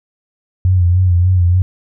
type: tone with vibrato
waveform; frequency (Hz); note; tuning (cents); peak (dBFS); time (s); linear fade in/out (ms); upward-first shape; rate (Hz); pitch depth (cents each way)
sine; 90; F#2; -47; -8; 0.65-1.62; 0; sine; 3.4; 59
effects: none